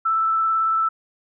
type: tone with vibrato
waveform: sine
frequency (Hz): 1322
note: E6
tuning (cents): +5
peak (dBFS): -17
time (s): 0.05-0.89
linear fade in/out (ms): 10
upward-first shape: sine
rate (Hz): 18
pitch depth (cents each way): 12
effects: none